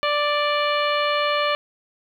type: harmonic tone with a mistuned harmonic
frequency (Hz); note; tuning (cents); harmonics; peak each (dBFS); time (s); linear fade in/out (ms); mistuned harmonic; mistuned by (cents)
587.3; D5; 0; 1 / 2 / 3 / 4 / 5 / 6 / 7; -23 / -23 / -29 / -28 / -29 / -34 / -34; 0.03-1.55; 0; 7; +51
effects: 9-bit